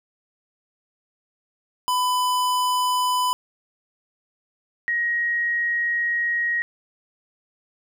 square / sine tone pair in turn, 1000 / 1887.7 Hz, B5 / A#6, +21 / +21 cents, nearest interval major seventh, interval 1100 cents, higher second, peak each -20 dBFS, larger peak neither, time 1.88-3.33 / 4.88-6.62 s, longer second, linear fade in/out 0 ms, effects none

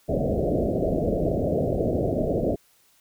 white low-pass noise, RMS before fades -24 dBFS, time 0.08-2.56 s, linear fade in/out 20 ms, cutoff 670 Hz, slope 96 dB/octave, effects white hiss -61 dBFS RMS until 3 s

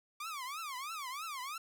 sawtooth tone with vibrato, 1154 Hz, D6, 31 cents flat, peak -36 dBFS, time 0.2-1.58 s, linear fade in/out 5 ms, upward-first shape triangle, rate 3.1 Hz, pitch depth 290 cents each way, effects none

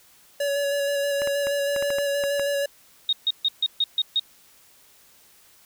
square tone with vibrato, 566 Hz, C#5, 36 cents sharp, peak -23 dBFS, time 0.4-2.66 s, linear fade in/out 5 ms, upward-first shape square, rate 6.3 Hz, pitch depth 14 cents each way
clicks, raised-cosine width 0.5 ms, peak -17 dBFS, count 9, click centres 1.219 / 1.274 / 1.47 / 1.763 / 1.825 / 1.904 / 1.985 / 2.238 / 2.396 s
sine tone bursts, 3729 Hz, A#7, in tune, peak -18 dBFS, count 7, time 3.09-4.196 s, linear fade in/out 2 ms, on 38 ms, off 140 ms
effects white hiss -55 dBFS RMS until 5.65 s

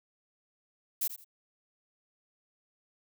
violet noise with echo, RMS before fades -30 dBFS, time 1.01-1.08 s, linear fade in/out 10 ms, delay 83 ms, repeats 2, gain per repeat -12 dB, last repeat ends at 1.246 s, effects none

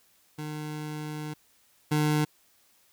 25% pulse tone pair in turn, 151.9 / 151.15 Hz, D#3 / D#3, -41 / -50 cents, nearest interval unison, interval 9 cents, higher first, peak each -30 / -19 dBFS, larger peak second, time 0.38-1.34 / 1.91-2.25 s, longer first, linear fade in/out 10 ms, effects white hiss -64 dBFS RMS until 2.92 s

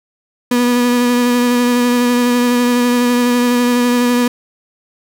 35% pulse tone with vibrato, 243.9 Hz, B3, 21 cents flat, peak -9 dBFS, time 0.51-4.28 s, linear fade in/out 5 ms, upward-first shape sine, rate 12 Hz, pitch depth 17 cents each way, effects none

